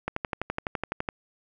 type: click train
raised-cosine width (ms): 0.5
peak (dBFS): -13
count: 13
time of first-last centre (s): 0.08-1.088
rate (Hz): 11.9
effects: none